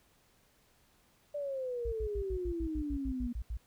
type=exponential sweep; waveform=sine; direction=down; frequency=591 to 237.2 Hz; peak=-34 dBFS; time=1.34-3.33 s; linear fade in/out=10 ms
type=tone bursts; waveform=sine; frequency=56.9 Hz; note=A#1; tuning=41 cents flat; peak=-34 dBFS; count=12; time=1.85-3.572 s; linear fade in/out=5 ms; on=72 ms; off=78 ms
effects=pink hiss -68 dBFS RMS until 3.66 s

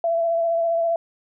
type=tone with vibrato; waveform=sine; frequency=670 Hz; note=E5; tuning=28 cents sharp; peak=-18 dBFS; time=0.04-0.96 s; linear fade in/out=2 ms; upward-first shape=sine; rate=15 Hz; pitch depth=21 cents each way; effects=none

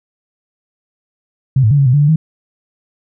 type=tone with pitch steps; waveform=sine; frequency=132.8 / 108.3 / 143.9 / 138.7 / 124.9 / 145.4 / 146.3 / 158.4 Hz; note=C3 / A2 / D3 / C#3 / B2 / D3 / D3 / D#3; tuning=+26 / -27 / -35 / +1 / +20 / -17 / -6 / +31 cents; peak=-7 dBFS; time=1.56-2.16 s; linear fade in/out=5 ms; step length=75 ms; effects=none

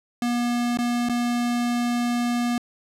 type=tone with dropouts; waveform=square; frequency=240.4 Hz; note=B3; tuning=46 cents flat; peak=-22 dBFS; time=0.22-2.58 s; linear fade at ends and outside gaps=2 ms; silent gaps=0.773-0.787 / 1.088-1.095 s; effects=low-pass 11000 Hz 12 dB/octave

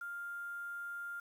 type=tone with quantisation; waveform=sine; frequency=1400 Hz; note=F6; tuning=4 cents sharp; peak=-40 dBFS; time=0.01-1.2 s; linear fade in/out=5 ms; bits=10; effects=none

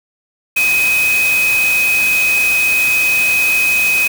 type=tone in noise; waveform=sine; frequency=2521 Hz; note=D#7; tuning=22 cents sharp; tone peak=-11 dBFS; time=0.56-4.08 s; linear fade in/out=10 ms; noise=white; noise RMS=-22 dBFS; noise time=0.56-4.08 s; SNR=+8 dB; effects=none

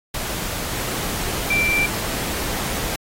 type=tone in noise; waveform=sine; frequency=2349 Hz; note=D7; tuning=in tune; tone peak=-17 dBFS; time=1.5-1.86 s; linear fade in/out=5 ms; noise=pink; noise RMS=-26 dBFS; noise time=0.14-2.96 s; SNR=+6 dB; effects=AAC 48 kbps

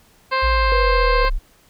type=harmonic tone; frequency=526 Hz; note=C5; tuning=9 cents sharp; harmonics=1 / 2 / 3 / 4 / 5 / 6 / 7 / 8 / 9; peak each=-24 / -19 / -25 / -27 / -29 / -37 / -39 / -31 / -36 dBFS; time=0.31-1.3 s; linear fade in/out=20 ms
type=linear sweep; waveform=sine; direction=down; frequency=58.9 to 31.49 Hz; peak=-17 dBFS; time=0.42-1.39 s; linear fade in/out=20 ms
type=tone; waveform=sine; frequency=491.3 Hz; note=B4; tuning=9 cents flat; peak=-20 dBFS; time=0.72-1.25 s; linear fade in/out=0 ms
effects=pink hiss -54 dBFS RMS until 1.69 s

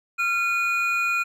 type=tone pair together; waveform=triangle; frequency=1379 / 2457 Hz; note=F6 / D#7; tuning=-22 / -22 cents; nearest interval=minor seventh; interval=1000 cents; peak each=-23 / -21 dBFS; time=0.18-1.24 s; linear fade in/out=20 ms; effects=none

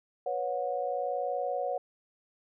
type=chord; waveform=sine; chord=B suspended second; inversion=none; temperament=equal with one note detuned; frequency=493.9 / 554.4 / 729.4 Hz; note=B4 / C#5 / F#5; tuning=0 / 0 / -25 cents; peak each=-35 / -33 / -33 dBFS; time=0.26-1.78 s; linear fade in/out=5 ms; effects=none

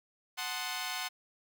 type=chord; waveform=10% pulse; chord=F# diminished seventh; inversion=none; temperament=equal; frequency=740 / 880 / 1046.5 / 1244.5 Hz; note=F#5 / A5 / C6 / Eb6; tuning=0 / 0 / 0 / 0 cents; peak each=-30 / -34 / -31 / -36 dBFS; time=0.37-1.09 s; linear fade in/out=20 ms; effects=none

